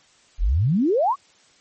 sine exponential sweep, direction up, 35.83 to 1188 Hz, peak -16 dBFS, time 0.38-1.16 s, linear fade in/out 50 ms, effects white hiss -56 dBFS RMS until 1.6 s + MP3 32 kbps

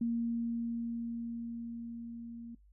sine tone with level ramp, 233.1 Hz, A#3, in tune, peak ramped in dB -29 to -43 dBFS, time 0.01-2.55 s, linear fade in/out 5 ms, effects noise-tail reverb RT60 0.1 s tail -19 dB re dry + added 50 Hz sine -59 dBFS peak until 2.72 s

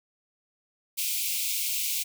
white high-pass noise, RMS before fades -29 dBFS, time 0.97-2.04 s, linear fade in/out 20 ms, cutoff 2200 Hz, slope 96 dB/octave, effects none

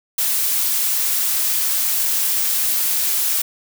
blue noise, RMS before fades -19 dBFS, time 0.18-3.42 s, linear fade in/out 5 ms, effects none

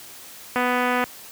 click train, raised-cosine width 0.5 ms, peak -8 dBFS, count 120, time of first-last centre 0.56-1.04 s, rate 248 Hz, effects white hiss -42 dBFS RMS until 1.31 s + high-pass 80 Hz 12 dB/octave

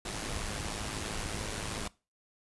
pink noise with amplitude modulation, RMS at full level -34 dBFS, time 0.05-1.88 s, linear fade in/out 5 ms, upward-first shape sine, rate 106 Hz, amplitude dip 60%, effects noise-tail reverb RT60 0.3 s tail -21 dB re dry + resampled to 24000 Hz

